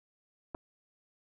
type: clicks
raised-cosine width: 1 ms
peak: -30 / -25 dBFS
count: 2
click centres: 0.546 / 0.549 s
effects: none